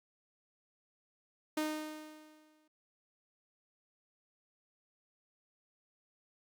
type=tone with exponential decay; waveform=sawtooth; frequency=307.8 Hz; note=D#4; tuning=19 cents flat; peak=-27 dBFS; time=1.57-2.68 s; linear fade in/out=5 ms; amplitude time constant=240 ms; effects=Opus 48 kbps